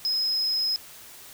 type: tone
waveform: sine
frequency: 5110 Hz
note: D#8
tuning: 45 cents sharp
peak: -20 dBFS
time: 0.05-0.76 s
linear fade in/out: 0 ms
effects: tanh soft clip ceiling -22 dBFS + white hiss -46 dBFS RMS until 1.33 s